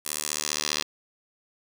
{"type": "tone with band-pass filter sweep", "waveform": "10% pulse", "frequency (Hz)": 75, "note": "D2", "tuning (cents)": 37, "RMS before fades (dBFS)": -30, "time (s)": [0.05, 0.83], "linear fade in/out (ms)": 10, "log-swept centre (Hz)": [10000, 4600], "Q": 1.5, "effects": []}